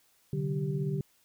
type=tone cluster; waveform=sine; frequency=131.4 / 147.8 / 190.5 / 391.7 Hz; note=C3 / D3 / G3 / G4; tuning=+8 / +11 / -49 / -1 cents; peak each=-39 / -30 / -37 / -37 dBFS; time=0.33-1.01 s; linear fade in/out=2 ms; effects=white hiss -67 dBFS RMS until 1.24 s